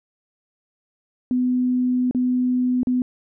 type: tone with dropouts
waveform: sine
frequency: 250.7 Hz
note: B3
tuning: 26 cents sharp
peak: -17 dBFS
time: 1.31-3.02 s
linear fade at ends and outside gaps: 1 ms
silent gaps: 2.111-2.148 / 2.832-2.871 s
effects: none

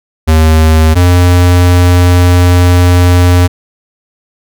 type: tone pair in turn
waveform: square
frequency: 79.2 / 88.9 Hz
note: D#2 / F2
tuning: +31 / +31 cents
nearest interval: major second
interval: 200 cents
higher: second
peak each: -4 dBFS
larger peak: neither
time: 0.27-0.95 / 0.95-3.48 s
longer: second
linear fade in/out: 20 ms
effects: none

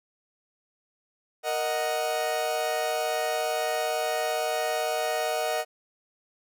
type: chord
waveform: 40% pulse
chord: D# minor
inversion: second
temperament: equal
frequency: 466.2 / 622.3 / 740 Hz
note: A#4 / D#5 / F#5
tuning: 0 / 0 / 0 cents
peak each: -32 / -28 / -29 dBFS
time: 1.43-5.65 s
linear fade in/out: 50 ms
effects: none

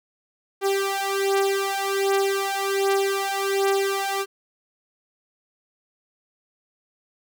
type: beating tone pair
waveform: sawtooth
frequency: 392 / 393.3 Hz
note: G4 / G4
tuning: 0 / +6 cents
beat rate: 1.3 Hz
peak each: -20 dBFS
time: 0.61-4.26 s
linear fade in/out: 50 ms
effects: none

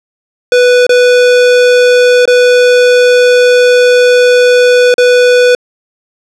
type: tone with dropouts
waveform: square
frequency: 493.9 Hz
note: B4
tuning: in tune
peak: -4 dBFS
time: 0.52-5.55 s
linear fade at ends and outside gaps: 2 ms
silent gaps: 0.867-0.893 / 2.255-2.276 / 4.941-4.981 s
effects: low-pass 6000 Hz 12 dB/octave

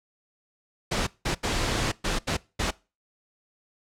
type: noise bursts at uneven times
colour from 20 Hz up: pink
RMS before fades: -26 dBFS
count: 6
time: 0.91-1.07 / 1.25-1.35 / 1.43-1.92 / 2.04-2.19 / 2.27-2.37 / 2.59-2.71 s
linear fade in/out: 10 ms
effects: noise-tail reverb RT60 0.3 s tail -22 dB re dry + low-pass 7000 Hz 12 dB/octave

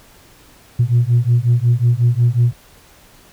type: beating tone pair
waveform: sine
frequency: 117.4 / 122.9 Hz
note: A#2 / B2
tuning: +13 / -8 cents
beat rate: 5.5 Hz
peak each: -13 dBFS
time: 0.79-2.53 s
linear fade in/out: 10 ms
effects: tanh soft clip ceiling -6 dBFS + pink hiss -47 dBFS RMS until 3.32 s

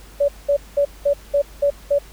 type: tone bursts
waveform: sine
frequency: 570 Hz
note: C#5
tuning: 48 cents sharp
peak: -13 dBFS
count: 7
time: 0.2-1.988 s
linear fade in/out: 10 ms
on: 84 ms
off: 200 ms
effects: added 50 Hz sine -41 dBFS peak until 2.12 s + pink hiss -46 dBFS RMS until 2.12 s

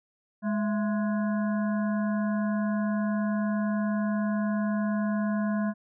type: harmonic tone with a mistuned harmonic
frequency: 208.5 Hz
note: G#3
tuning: 7 cents sharp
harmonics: 1 / 3 / 5 / 7 / 8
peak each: -25 / -35 / -39 / -42 / -43 dBFS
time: 0.42-5.74 s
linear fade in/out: 50 ms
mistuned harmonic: 3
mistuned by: +100 cents
effects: none

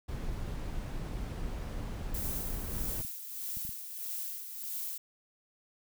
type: noise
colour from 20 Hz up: brown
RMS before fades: -37 dBFS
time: 0.08-3.02 s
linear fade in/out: 10 ms
type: clicks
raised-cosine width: 5 ms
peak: -34 dBFS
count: 12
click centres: 2.012 / 2.245 / 2.318 / 2.504 / 2.578 / 2.609 / 2.835 / 2.998 / 3.049 / 3.571 / 3.651 / 3.692 s
type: noise with tremolo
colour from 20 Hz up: violet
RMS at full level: -37 dBFS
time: 2.14-4.98 s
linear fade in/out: 5 ms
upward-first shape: sine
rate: 1.6 Hz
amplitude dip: 55%
effects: none

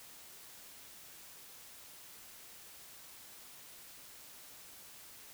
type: silence
effects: white hiss -54 dBFS RMS until 5.33 s

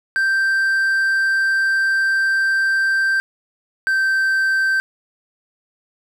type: tone pair in turn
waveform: triangle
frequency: 1568 / 1557.2 Hz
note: G6 / G6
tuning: 0 / -12 cents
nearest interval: unison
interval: 12 cents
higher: first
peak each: -13 dBFS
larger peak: neither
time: 0.16-3.2 / 3.87-4.8 s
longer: first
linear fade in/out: 0 ms
effects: none

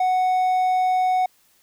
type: tone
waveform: triangle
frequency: 740 Hz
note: F#5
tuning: in tune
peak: -15 dBFS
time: 0-1.26 s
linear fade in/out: 5 ms
effects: white hiss -60 dBFS RMS until 1.62 s

